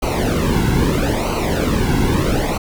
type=noise with flanger; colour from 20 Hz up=brown; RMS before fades=-17 dBFS; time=0.02-2.58 s; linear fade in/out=10 ms; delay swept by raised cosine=0.57 to 1.67 ms; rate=0.77 Hz; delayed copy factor=-0.8; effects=none